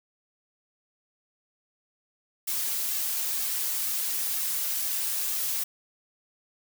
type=noise with flanger; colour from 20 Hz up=blue; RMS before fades=-29 dBFS; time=2.47-5.64 s; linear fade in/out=10 ms; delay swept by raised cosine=2 to 4 ms; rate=2.1 Hz; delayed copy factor=-0.6; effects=none